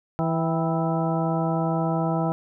harmonic tone with a mistuned harmonic, 164.1 Hz, E3, 8 cents flat, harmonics 1 / 2 / 3 / 4 / 5 / 6 / 8, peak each -24 / -29 / -33 / -29 / -30 / -34 / -35 dBFS, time 0.19-2.32 s, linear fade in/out 0 ms, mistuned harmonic 5, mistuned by -58 cents, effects none

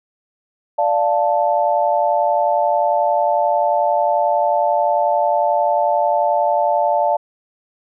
sine chord, D minor, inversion none, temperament equal, 587.3 / 698.5 / 880 Hz, D5 / F5 / A5, 0 / 0 / 0 cents, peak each -18 dBFS, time 0.78-7.17 s, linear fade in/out 10 ms, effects none

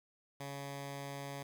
10% pulse tone with notch filter, 140 Hz, C#3, 18 cents sharp, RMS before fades -44 dBFS, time 0.4-1.43 s, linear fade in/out 5 ms, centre 350 Hz, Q 1.7, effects 10-bit

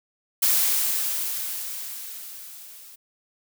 blue noise with level ramp, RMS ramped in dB -19 to -46 dBFS, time 0.42-2.96 s, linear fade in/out 10 ms, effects none

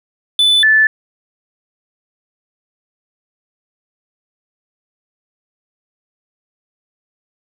triangle / sine tone pair in turn, 3496 / 1748 Hz, A7 / A6, -12 / -12 cents, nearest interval octave, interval 1200 cents, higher first, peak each -7 dBFS, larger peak neither, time 0.39-0.63 / 0.63-0.87 s, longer neither, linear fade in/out 2 ms, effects none

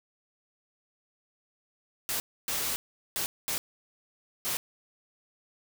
white noise bursts at uneven times, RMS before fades -31 dBFS, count 5, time 2.09-2.2 / 2.48-2.76 / 3.16-3.26 / 3.48-3.58 / 4.45-4.57 s, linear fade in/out 0 ms, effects none

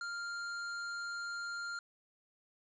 square tone, 1396.9 Hz, F6, in tune, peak -39 dBFS, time 0.01-1.79 s, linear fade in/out 2 ms, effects resampled to 16000 Hz + 11-bit

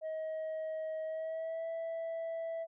sine tone with pitch glide, 633 to 658.4 Hz, D#5 to E5, +30 to -2 cents, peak -33 dBFS, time 0.01-2.67 s, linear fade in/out 50 ms, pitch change +68 cents, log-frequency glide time 1.04-1.68 s, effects tanh soft clip ceiling -35 dBFS

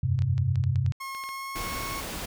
sine chord, F suspended second, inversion none, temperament equal, 87.31 / 98 / 130.81 Hz, F2 / G2 / C3, 0 / 0 / 0 cents, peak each -30 / -26 / -25 dBFS, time 0.03-0.92 s, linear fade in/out 5 ms
clicks, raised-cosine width 0.2 ms, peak -26 dBFS, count 11, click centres 0.19 / 0.221 / 0.38 / 0.557 / 0.639 / 0.758 / 0.863 / 0.922 / 1.149 / 1.238 / 1.29 s
30% pulse tone with pitch glide, 1079 to 1098.5 Hz, C#6 to C#6, -47 to -16 cents, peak -31 dBFS, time 1-2.01 s, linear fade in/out 10 ms, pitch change +31 cents, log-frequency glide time 1.27-1.82 s
pink noise, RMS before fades -35 dBFS, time 1.55-2.26 s, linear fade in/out 10 ms
effects none

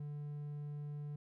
triangle tone, 146.83 Hz, D3, in tune, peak -39 dBFS, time 0-1.16 s, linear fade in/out 5 ms, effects none

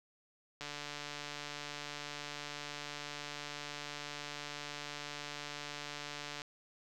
click train, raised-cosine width 0.2 ms, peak -25 dBFS, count 849, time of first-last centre 0.61-6.418 s, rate 146 Hz, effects none

